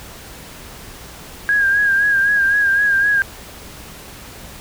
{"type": "tone with vibrato", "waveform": "sine", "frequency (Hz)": 1626, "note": "G#6", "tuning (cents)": -37, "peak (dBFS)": -12, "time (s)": [1.49, 3.22], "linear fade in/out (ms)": 0, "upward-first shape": "sine", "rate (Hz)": 3.9, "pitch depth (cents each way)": 48, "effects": ["added 60 Hz sine -47 dBFS peak until 4.6 s", "pink hiss -37 dBFS RMS until 4.6 s"]}